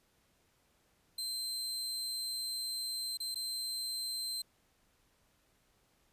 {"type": "tone with dropouts", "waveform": "sawtooth", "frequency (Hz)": 4112, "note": "C8", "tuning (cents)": -31, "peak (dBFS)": -33, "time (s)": [1.18, 4.42], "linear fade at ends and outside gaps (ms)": 5, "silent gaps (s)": [[3.173, 3.201], [3.346, 3.356]], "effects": ["pink hiss -72 dBFS RMS until 6.12 s", "resampled to 32000 Hz"]}